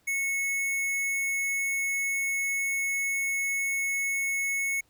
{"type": "tone", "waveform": "square", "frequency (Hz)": 2199, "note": "C#7", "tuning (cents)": -14, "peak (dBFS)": -27, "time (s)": [0.07, 4.81], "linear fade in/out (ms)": 10, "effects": ["pink hiss -67 dBFS RMS until 4.89 s"]}